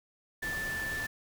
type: tone in noise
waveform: sine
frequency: 1760 Hz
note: A6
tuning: in tune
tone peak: -33 dBFS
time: 0.42-1.07 s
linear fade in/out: 10 ms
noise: pink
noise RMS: -41 dBFS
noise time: 0.42-1.07 s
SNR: +5 dB
effects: none